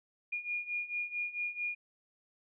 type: beating tone pair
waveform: sine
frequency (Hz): 2428 / 2432.5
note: D#7 / D#7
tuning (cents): -43 / -40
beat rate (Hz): 4.5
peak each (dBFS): -39 / -36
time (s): 0.32-1.75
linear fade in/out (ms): 10
effects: none